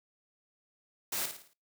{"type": "noise with echo", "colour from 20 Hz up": "white", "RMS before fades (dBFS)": -34, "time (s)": [1.12, 1.26], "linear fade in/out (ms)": 5, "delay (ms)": 55, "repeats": 5, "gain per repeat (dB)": -7, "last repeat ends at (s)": 1.535, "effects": ["noise-tail reverb RT60 0.3 s tail -24 dB re dry", "high-pass 150 Hz 12 dB/octave"]}